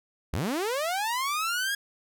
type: linear sweep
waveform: sawtooth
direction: up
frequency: 54 to 1661.2 Hz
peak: -23 dBFS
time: 0.33-1.75 s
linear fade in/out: 5 ms
effects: none